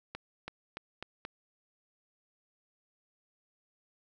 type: accelerating click train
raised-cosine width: 0.3 ms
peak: -23 dBFS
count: 5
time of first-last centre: 0.15-1.251 s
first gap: 330 ms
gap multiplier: 0.88
effects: none